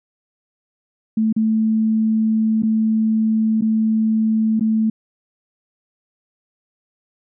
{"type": "tone with dropouts", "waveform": "sine", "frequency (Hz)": 220, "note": "A3", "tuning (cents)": 0, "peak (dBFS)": -14, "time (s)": [1.17, 4.9], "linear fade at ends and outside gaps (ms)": 5, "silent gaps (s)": [[1.327, 1.363], [2.623, 2.632], [3.611, 3.62], [4.596, 4.608]], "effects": []}